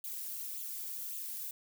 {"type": "noise with flanger", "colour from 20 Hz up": "violet", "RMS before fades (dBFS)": -41, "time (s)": [0.04, 1.51], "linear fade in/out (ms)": 2, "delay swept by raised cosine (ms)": [0.27, 3.17], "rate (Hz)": 1.8, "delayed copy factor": 0.8, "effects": []}